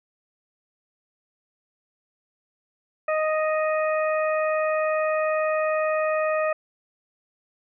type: harmonic tone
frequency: 622.3 Hz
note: D#5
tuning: in tune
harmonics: 1 / 2 / 3 / 4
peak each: -22 / -28 / -32 / -34 dBFS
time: 3.08-6.53 s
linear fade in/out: 5 ms
effects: none